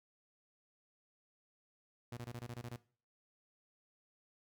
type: tone bursts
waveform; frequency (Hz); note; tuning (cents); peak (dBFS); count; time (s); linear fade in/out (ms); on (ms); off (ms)
sawtooth; 120; B2; -49; -39; 9; 2.12-2.762; 5; 50; 24
effects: noise-tail reverb RT60 0.4 s tail -18 dB re dry